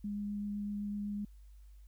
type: tone with vibrato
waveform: sine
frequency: 205.2 Hz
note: G#3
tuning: 21 cents flat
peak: -35 dBFS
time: 0.04-1.25 s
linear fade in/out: 5 ms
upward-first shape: triangle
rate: 7.9 Hz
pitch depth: 10 cents each way
effects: added 50 Hz sine -52 dBFS peak until 1.87 s + white hiss -75 dBFS RMS until 1.87 s